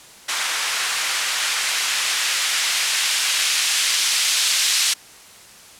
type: noise with band-pass filter sweep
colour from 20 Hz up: blue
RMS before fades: -20 dBFS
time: 0.28-4.94 s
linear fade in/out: 10 ms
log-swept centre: 1400 to 3300 Hz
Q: 0.81
effects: white hiss -44 dBFS RMS until 5.79 s + low-pass 10000 Hz 12 dB/octave